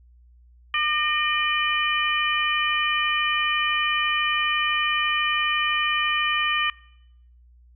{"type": "harmonic tone with a mistuned harmonic", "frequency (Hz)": 601, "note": "D5", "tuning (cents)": 40, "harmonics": [2, 3, 4, 5], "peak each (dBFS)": [-26, -26, -26, -26], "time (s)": [0.74, 6.7], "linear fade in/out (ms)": 2, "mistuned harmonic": 3, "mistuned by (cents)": 38, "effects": ["noise-tail reverb RT60 0.8 s tail -22 dB re dry", "added 60 Hz sine -50 dBFS peak until 7.75 s"]}